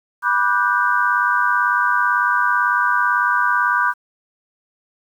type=chord; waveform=sine; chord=G major seventh; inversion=first; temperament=just; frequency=980 / 1176 / 1470 / 1568 Hz; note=B5 / D6 / F#6 / G6; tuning=-14 / +2 / -12 / 0 cents; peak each=-20 dBFS; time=0.22-3.94 s; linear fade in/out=50 ms; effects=8-bit